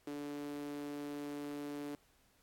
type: tone with high-pass filter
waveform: sawtooth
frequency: 145.1 Hz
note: D3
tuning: 21 cents flat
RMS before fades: -43 dBFS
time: 0.07-1.95 s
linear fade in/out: 0 ms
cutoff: 330 Hz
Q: 8.3
effects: pink hiss -71 dBFS RMS until 2.42 s + AAC 64 kbps